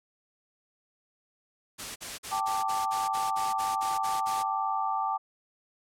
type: noise bursts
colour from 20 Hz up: white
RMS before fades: -37 dBFS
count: 12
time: 1.78-4.435 s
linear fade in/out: 20 ms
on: 180 ms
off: 45 ms
type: chord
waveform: sine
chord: G suspended second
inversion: none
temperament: equal with one note detuned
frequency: 778.6 / 880 / 1174.7 Hz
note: G5 / A5 / D6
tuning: -12 / 0 / 0 cents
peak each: -31 dBFS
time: 2.31-5.18 s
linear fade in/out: 20 ms
effects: low-pass 10000 Hz 12 dB/octave